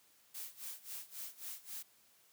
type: noise with tremolo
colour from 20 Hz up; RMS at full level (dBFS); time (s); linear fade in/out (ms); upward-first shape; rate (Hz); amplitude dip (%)
blue; -44; 0.34-1.83; 10; sine; 3.7; 90
effects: white hiss -68 dBFS RMS until 2.32 s + high-pass 80 Hz 12 dB/octave